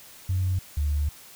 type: tone pair in turn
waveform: sine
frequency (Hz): 92.5 / 73.42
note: F#2 / D2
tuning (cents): 0 / 0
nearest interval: major third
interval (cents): 400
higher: first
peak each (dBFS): -21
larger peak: neither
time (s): 0.29-0.59 / 0.77-1.09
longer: second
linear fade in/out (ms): 5
effects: tanh soft clip ceiling -17 dBFS + white hiss -48 dBFS RMS until 1.35 s